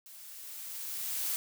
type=noise with level ramp; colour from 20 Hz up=blue; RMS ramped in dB=-51 to -32 dBFS; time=0.06-1.36 s; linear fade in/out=0 ms; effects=none